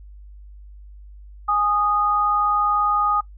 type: tone pair together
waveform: sine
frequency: 829 / 1237.1 Hz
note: G#5 / D#6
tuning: -3 / -10 cents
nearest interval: perfect fifth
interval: 693 cents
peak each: -23 / -18 dBFS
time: 1.48-3.21 s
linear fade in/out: 10 ms
effects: noise-tail reverb RT60 0.1 s tail -18 dB re dry + added 50 Hz sine -39 dBFS peak until 3.37 s